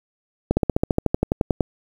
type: slowing click train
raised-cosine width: 2 ms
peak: -4 dBFS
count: 15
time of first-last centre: 0.51-1.608 s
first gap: 60 ms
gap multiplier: 1.04
effects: 7-bit